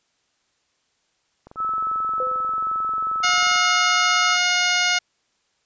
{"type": "click train", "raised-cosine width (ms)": 1, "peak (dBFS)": -28, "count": 48, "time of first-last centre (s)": [1.47, 3.559], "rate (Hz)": 22.5}
{"type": "tone", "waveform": "sine", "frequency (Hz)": 1303, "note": "E6", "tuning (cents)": -20, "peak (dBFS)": -21, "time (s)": [1.56, 4.38], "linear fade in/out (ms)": 50}
{"type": "tone with exponential decay", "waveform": "sine", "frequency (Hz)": 510, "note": "C5", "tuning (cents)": -44, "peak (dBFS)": -23, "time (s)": [2.2, 2.66], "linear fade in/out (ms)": 1, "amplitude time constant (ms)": 100}
{"type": "harmonic tone", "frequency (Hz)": 717, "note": "F5", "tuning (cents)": 45, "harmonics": [1, 2, 3, 4, 5, 6, 7, 8, 9], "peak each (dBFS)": [-28, -23, -23, -25, -29, -28, -28, -31, -28], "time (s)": [3.23, 4.99], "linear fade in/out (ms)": 10}
{"effects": ["white hiss -68 dBFS RMS until 5.65 s", "resampled to 16000 Hz"]}